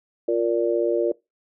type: harmonic tone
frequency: 116.54 Hz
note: A#2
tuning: in tune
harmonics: 3 / 4 / 5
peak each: -22 / -23 / -24 dBFS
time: 0.28-1.12 s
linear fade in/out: 5 ms
effects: noise-tail reverb RT60 0.2 s tail -21 dB re dry